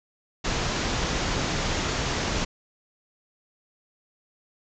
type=low-pass noise; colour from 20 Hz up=pink; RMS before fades=-27 dBFS; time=0.44-2.45 s; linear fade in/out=10 ms; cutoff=7200 Hz; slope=96 dB/octave; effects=none